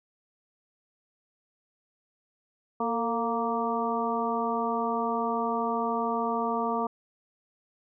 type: harmonic tone with a mistuned harmonic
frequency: 233.1 Hz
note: A#3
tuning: in tune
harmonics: 1 / 2 / 3 / 4 / 5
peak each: -32 / -32 / -32 / -32 / -32 dBFS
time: 2.8-6.87 s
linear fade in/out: 5 ms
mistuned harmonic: 2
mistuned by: -51 cents
effects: none